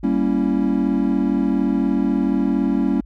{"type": "chord", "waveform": "triangle", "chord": "G diminished seventh", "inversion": "none", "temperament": "equal with one note detuned", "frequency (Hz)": [196, 233.1, 277.2, 330.8], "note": ["G3", "Bb3", "Db4", "Fb4"], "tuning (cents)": [0, 0, 0, 6], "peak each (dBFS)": [-20, -20, -18, -23], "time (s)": [0.03, 3.01], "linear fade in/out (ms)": 10, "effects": ["added 50 Hz sine -38 dBFS peak until 3.05 s"]}